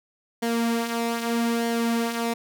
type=tone with flanger; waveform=sawtooth; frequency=232.5 Hz; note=A#3; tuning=4 cents flat; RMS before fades=-25 dBFS; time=0.42-2.34 s; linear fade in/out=10 ms; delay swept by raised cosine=0.78 to 4.98 ms; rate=0.8 Hz; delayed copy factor=-0.5; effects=none